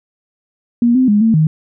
sine tone with pitch steps, 237.4 / 257.8 / 207.4 / 224.7 / 156.2 Hz, A#3 / C4 / G#3 / A3 / D#3, +32 / -26 / -2 / +37 / +7 cents, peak -8 dBFS, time 0.82-1.47 s, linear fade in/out 2 ms, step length 130 ms, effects none

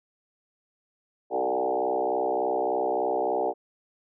sine tone with frequency modulation, 589 Hz, D5, 5 cents sharp, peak -23 dBFS, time 1.3-3.54 s, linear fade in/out 50 ms, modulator 63.4 Hz, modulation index 3.8, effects none

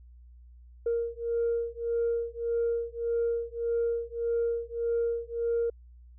sine beating tone pair, 466.2 / 467.9 Hz, A#4 / A#4, 0 / +6 cents, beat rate 1.7 Hz, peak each -29 dBFS, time 0.86-5.7 s, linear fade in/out 5 ms, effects tanh soft clip ceiling -21 dBFS + added 60 Hz sine -49 dBFS peak until 6.18 s

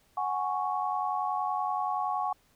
sine chord, F# suspended second, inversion none, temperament equal, 740 / 830.6 / 1108.7 Hz, F#5 / G#5 / C#6, 0 / 0 / 0 cents, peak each -32 dBFS, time 0.17-2.33 s, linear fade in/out 5 ms, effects pink hiss -66 dBFS RMS until 2.55 s

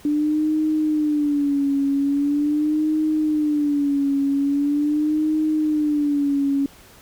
sine tone with vibrato, 293.7 Hz, D4, in tune, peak -17 dBFS, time 0.05-6.66 s, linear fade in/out 2 ms, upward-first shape sine, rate 0.42 Hz, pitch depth 95 cents each way, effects pink hiss -48 dBFS RMS until 7.01 s

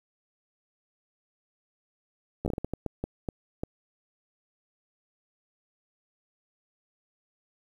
slowing click train, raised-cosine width 2 ms, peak -17 dBFS, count 12, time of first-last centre 2.45-3.635 s, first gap 12 ms, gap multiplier 1.4, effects 9-bit

